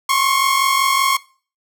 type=tone pair together; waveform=sawtooth; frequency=1063.4 / 1108.7 Hz; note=C6 / C#6; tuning=+28 / 0 cents; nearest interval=minor second; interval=72 cents; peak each=-13 dBFS; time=0.09-1.17 s; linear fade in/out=5 ms; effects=noise-tail reverb RT60 0.4 s tail -21 dB re dry